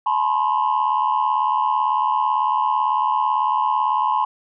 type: tone cluster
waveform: sine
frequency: 859 / 987 / 1065 Hz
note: A5 / B5 / C6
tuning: -42 / -1 / +30 cents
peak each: -20 dBFS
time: 0.06-4.25 s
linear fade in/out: 5 ms
effects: tanh soft clip ceiling -11 dBFS